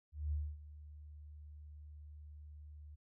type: tone with ADSR envelope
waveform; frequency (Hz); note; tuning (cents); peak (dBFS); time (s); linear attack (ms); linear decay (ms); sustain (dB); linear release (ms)
sine; 74.7; D2; +30; -33; 0.12-2.96; 200; 250; -17; 17
effects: none